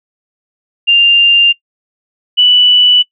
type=tone pair in turn; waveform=sine; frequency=2794 / 2966 Hz; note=F7 / F#7; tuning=0 / +4 cents; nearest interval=minor second; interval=104 cents; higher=second; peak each=-4 dBFS; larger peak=neither; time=0.87-1.53 / 2.37-3.03 s; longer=neither; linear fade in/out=20 ms; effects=noise-tail reverb RT60 0.1 s tail -23 dB re dry